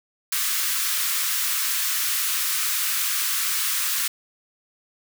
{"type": "high-pass noise", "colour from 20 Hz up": "white", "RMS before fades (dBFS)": -24, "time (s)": [0.32, 4.08], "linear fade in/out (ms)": 5, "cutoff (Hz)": 1100, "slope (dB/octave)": 48, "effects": []}